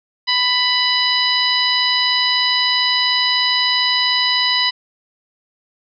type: harmonic tone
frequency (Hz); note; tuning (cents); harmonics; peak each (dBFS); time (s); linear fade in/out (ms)
993; B5; +9; 1 / 2 / 3 / 4 / 5; -23 / -21 / -20 / -19 / -20; 0.27-4.71; 20
effects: none